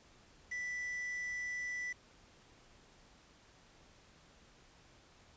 triangle tone with quantisation, 1975.5 Hz, B6, in tune, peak -36 dBFS, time 0.51-1.93 s, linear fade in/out 10 ms, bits 8, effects pink hiss -63 dBFS RMS until 5.36 s + resampled to 16000 Hz

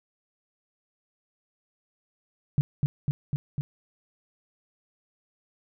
sine tone with echo, 142.5 Hz, C#3, 48 cents sharp, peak -17 dBFS, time 2.58-2.61 s, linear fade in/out 0 ms, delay 250 ms, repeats 4, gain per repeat -2 dB, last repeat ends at 3.61 s, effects none

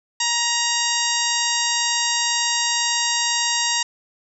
harmonic tone, 942 Hz, A#5, 18 cents sharp, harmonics 1 / 2 / 3 / 4 / 5 / 6 / 7 / 8, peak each -27 / -27 / -27 / -27 / -27 / -27 / -27 / -27 dBFS, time 0.2-3.83 s, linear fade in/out 5 ms, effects none

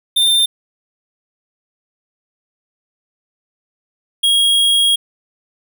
square tone pair in turn, 3596 / 3283 Hz, A7 / G#7, +37 / -21 cents, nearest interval major second, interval 158 cents, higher first, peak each -11 dBFS, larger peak neither, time 0.16-0.46 / 4.23-4.96 s, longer second, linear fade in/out 10 ms, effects none

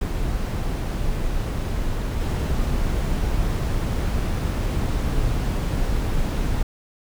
brown noise with level steps, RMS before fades -24 / -22 dBFS, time 0.01-6.63 s, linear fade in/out 5 ms, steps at 2.21 s, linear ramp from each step 2 ms, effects none

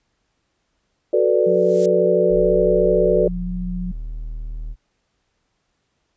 sine chord, B minor seventh, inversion second, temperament equal, 370 / 440 / 493.9 / 587.3 Hz, F#4 / A4 / B4 / D5, 0 / 0 / 0 / 0 cents, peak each -19 dBFS, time 1.13-3.28 s, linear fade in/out 5 ms
violet noise with exponential growth, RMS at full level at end -25 dBFS, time 1.4-1.86 s, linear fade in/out 5 ms, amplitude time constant 100 ms
sine tone with vibrato, 178.9 Hz, F3, 42 cents sharp, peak -24 dBFS, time 1.46-3.92 s, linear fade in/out 10 ms, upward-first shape square, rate 1 Hz, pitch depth 8 cents each way
triangle tone, 38.88 Hz, D#1, in tune, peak -24 dBFS, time 2.29-4.76 s, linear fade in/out 50 ms
effects pink hiss -70 dBFS RMS until 6.16 s + resampled to 16000 Hz

